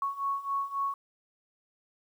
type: beating tone pair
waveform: sine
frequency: 1106 / 1109.7 Hz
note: C#6 / C#6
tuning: -4 / +2 cents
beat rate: 3.7 Hz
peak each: -34 / -31 dBFS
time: 0.02-0.94 s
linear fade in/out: 2 ms
effects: 10-bit